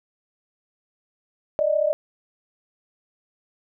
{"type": "tone pair together", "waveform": "sine", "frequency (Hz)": [587.7, 622.3], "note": ["D5", "D#5"], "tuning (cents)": [1, 0], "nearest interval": "minor second", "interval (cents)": 99, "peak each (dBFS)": -21, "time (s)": [1.59, 1.93], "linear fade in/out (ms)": 0, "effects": []}